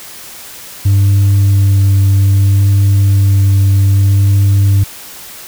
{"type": "tone with vibrato", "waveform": "sine", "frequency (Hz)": 98.6, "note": "G2", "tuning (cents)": 11, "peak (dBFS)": -3, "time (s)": [0.85, 4.84], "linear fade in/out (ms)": 10, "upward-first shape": "sine", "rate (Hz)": 0.63, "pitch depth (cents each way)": 12, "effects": ["tanh soft clip ceiling -5 dBFS", "white hiss -31 dBFS RMS until 5.47 s"]}